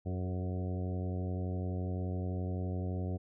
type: harmonic tone with a mistuned harmonic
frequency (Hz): 91.7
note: F#2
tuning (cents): -15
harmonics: 1 / 2 / 3 / 4 / 5 / 6 / 7 / 8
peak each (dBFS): -34 / -40 / -44 / -46 / -48 / -50 / -51 / -52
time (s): 0.05-3.18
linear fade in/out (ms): 20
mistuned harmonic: 5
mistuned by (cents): -24
effects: none